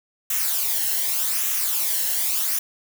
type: noise with flanger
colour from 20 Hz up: blue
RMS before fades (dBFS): -23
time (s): 0.3-2.59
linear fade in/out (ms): 5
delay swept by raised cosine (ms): 0.21 to 0.85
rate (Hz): 0.85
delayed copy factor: -0.6
effects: none